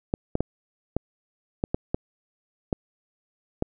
clicks, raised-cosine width 2 ms, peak -10 dBFS, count 9, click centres 0.139 / 0.354 / 0.406 / 0.966 / 1.639 / 1.745 / 1.945 / 2.728 / 3.624 s, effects none

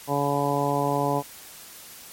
harmonic tone, 142.3 Hz, C#3, 46 cents sharp, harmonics 1 / 2 / 3 / 4 / 5 / 6 / 7, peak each -29 / -29 / -29 / -29 / -29 / -29 / -29 dBFS, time 0.07-1.23 s, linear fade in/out 50 ms, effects white hiss -44 dBFS RMS until 2.12 s + MP3 64 kbps

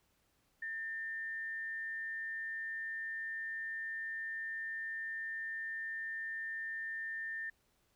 sine tone with frequency modulation, 1800 Hz, A6, 39 cents sharp, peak -38 dBFS, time 0.62-7.5 s, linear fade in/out 5 ms, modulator 146 Hz, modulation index 0.22, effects pink hiss -75 dBFS RMS until 7.95 s

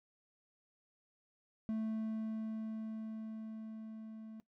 triangle tone with level ramp, 220 Hz, A3, in tune, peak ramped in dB -32 to -45 dBFS, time 1.69-4.4 s, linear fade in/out 0 ms, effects noise-tail reverb RT60 0.1 s tail -17 dB re dry

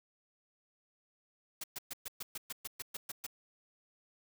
white noise bursts, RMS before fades -41 dBFS, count 12, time 1.61-3.266 s, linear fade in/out 5 ms, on 28 ms, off 120 ms, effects none

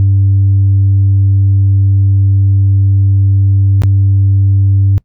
sine tone with dropouts, 98 Hz, G2, in tune, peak -4 dBFS, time 0-4.98 s, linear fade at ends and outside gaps 0 ms, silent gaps 3.82-3.835 s, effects noise-tail reverb RT60 0.1 s tail -22 dB re dry + tanh soft clip ceiling -3 dBFS

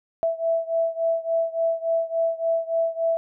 sine beating tone pair, 659.3 / 662.8 Hz, E5 / E5, 0 / +9 cents, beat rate 3.5 Hz, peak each -23 / -25 dBFS, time 0.23-3.17 s, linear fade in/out 0 ms, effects none

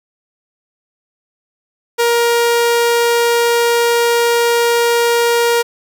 sawtooth tone, 471.1 Hz, A#4, 18 cents sharp, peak -7 dBFS, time 1.98-5.63 s, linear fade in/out 20 ms, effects none

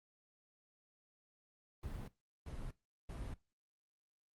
brown noise bursts, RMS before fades -45 dBFS, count 3, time 1.83-3.34 s, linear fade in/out 5 ms, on 250 ms, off 380 ms, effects noise-tail reverb RT60 0.2 s tail -18 dB re dry + Opus 32 kbps

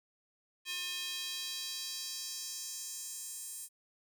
square tone with high-pass filter sweep, 358.1 Hz, F4, 43 cents sharp, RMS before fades -41 dBFS, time 0.65-3.69 s, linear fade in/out 50 ms, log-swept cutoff 2800 to 8900 Hz, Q 2, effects none

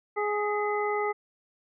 harmonic tone with a mistuned harmonic, 417 Hz, G#4, 7 cents sharp, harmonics 1 / 2 / 3 / 5, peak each -28 / -31 / -33 / -35 dBFS, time 0.16-1.13 s, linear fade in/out 20 ms, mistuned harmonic 5, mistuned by -45 cents, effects none

